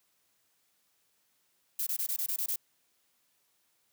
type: noise bursts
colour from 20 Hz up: violet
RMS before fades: -32 dBFS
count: 8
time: 1.79-2.56 s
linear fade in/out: 5 ms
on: 77 ms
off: 22 ms
effects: white hiss -73 dBFS RMS until 3.92 s + high-pass 80 Hz 12 dB/octave